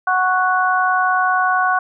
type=harmonic tone; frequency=369.6 Hz; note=F#4; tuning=2 cents flat; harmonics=2 / 3 / 4; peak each=-18 / -18 / -18 dBFS; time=0.07-1.79 s; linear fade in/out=5 ms; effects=none